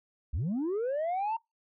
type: linear sweep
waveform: sine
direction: up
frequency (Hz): 54.6 to 922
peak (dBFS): -26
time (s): 0.33-1.37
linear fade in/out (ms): 10
effects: noise-tail reverb RT60 0.2 s tail -25 dB re dry + tanh soft clip ceiling -27 dBFS